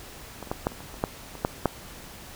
clicks, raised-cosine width 1 ms, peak -21 / -28 / -13 / -9 / -29 / -27 / -27 / -9 / -26 / -8 / -6 dBFS, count 11, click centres 0.427 / 0.473 / 0.515 / 0.669 / 0.719 / 0.805 / 0.942 / 1.039 / 1.353 / 1.449 / 1.657 s, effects pink hiss -44 dBFS RMS until 2.35 s

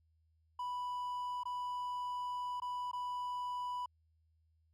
triangle tone with dropouts, 987.8 Hz, B5, in tune, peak -35 dBFS, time 0.59-3.86 s, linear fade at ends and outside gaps 5 ms, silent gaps 1.435-1.454 / 2.601-2.619 / 2.915-2.931 s, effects added 80 Hz sine -70 dBFS peak until 4.73 s

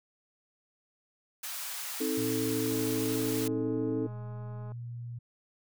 white high-pass noise, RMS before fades -38 dBFS, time 1.43-3.48 s, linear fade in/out 5 ms, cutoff 720 Hz, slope 24 dB/octave
sine chord, A diminished, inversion first, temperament just, 264 / 316.8 / 440 Hz, C4 / Eb4 / A4, +16 / +31 / 0 cents, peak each -33 dBFS, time 2-4.07 s, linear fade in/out 10 ms
sine tone with pitch glide, 116.54 to 119.13 Hz, A#2 to A#2, 0 to +38 cents, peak -37 dBFS, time 2.17-5.19 s, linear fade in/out 10 ms, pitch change +38 cents, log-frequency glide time 3.36-4.52 s
click train, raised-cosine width 1 ms, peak -37 dBFS, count 421, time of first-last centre 2.71-4.72 s, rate 209 Hz
effects none

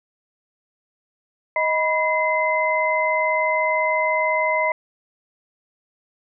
sine tone cluster, 627 / 981 / 2059 Hz, D#5 / B5 / C7, +13 / -12 / -28 cents, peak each -22 dBFS, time 1.56-4.72 s, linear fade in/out 2 ms, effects none

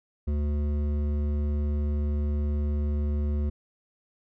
sine tone with hard clipping, 73.42 Hz, D2, in tune, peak -26 dBFS, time 0.27-3.5 s, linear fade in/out 10 ms, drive 11 dB, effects none

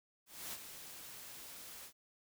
white noise with ADSR envelope, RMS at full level -43 dBFS, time 0.26-1.93 s, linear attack 270 ms, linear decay 37 ms, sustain -8 dB, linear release 82 ms, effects none

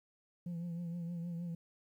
sine tone with vibrato, 171.1 Hz, F3, 35 cents flat, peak -35 dBFS, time 0.46-1.55 s, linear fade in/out 5 ms, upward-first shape triangle, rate 6.4 Hz, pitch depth 55 cents each way, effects tanh soft clip ceiling -37 dBFS + 12-bit

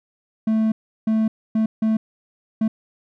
triangle tone bursts at uneven times, 220 Hz, A3, in tune, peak -14 dBFS, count 5, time 0.47-0.72 / 1.07-1.28 / 1.55-1.66 / 1.82-1.97 / 2.61-2.68 s, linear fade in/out 5 ms, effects none

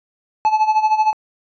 triangle tone with tremolo, 864 Hz, A5, 32 cents flat, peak -8 dBFS, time 0.45-1.13 s, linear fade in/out 0 ms, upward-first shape sine, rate 13 Hz, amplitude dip 75%, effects resampled to 16000 Hz

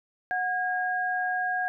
sine tone pair together, 733 / 1630.9 Hz, F#5 / G#6, -16 / -32 cents, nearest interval octave + major second, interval 1384 cents, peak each -28 dBFS, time 0.31-1.68 s, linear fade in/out 0 ms, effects none

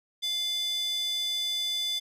square tone with high-pass filter, 698.5 Hz, F5, in tune, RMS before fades -30 dBFS, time 0.22-2 s, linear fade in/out 20 ms, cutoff 3700 Hz, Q 7.6, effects resampled to 32000 Hz

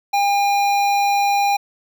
square tone with notch filter, 806 Hz, G5, 48 cents sharp, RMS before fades -17 dBFS, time 0.13-1.57 s, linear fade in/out 10 ms, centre 9300 Hz, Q 0.96, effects none

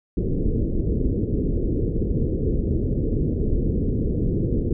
pink low-pass noise, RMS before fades -22 dBFS, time 0.17-4.73 s, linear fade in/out 2 ms, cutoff 460 Hz, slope 48 dB/octave, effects none

